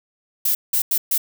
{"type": "noise bursts at uneven times", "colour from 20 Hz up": "violet", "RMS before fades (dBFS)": -19, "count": 4, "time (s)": [[0.45, 0.55], [0.73, 0.82], [0.91, 0.98], [1.11, 1.18]], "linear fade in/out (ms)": 5, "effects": []}